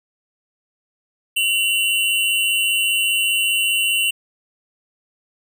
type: tone pair together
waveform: square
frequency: 2755 / 2960 Hz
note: F7 / F#7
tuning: -24 / 0 cents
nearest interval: minor second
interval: 124 cents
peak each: -19 / -21 dBFS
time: 1.36-4.11 s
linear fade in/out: 10 ms
effects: none